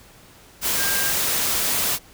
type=tone in noise; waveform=sine; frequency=1600 Hz; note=G6; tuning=35 cents sharp; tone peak=-27 dBFS; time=0.76-1.14 s; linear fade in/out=50 ms; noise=white; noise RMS=-22 dBFS; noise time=0.61-1.99 s; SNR=-8 dB; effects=pink hiss -49 dBFS RMS until 2.13 s